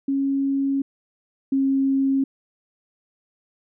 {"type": "tone pair in turn", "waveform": "sine", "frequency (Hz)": [274.5, 270.7], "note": ["C#4", "C#4"], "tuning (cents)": [-17, -41], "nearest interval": "unison", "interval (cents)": 24, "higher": "first", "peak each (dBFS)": [-19, -17], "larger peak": "second", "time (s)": [[0.08, 0.82], [1.52, 2.24]], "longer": "first", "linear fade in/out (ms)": 5, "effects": []}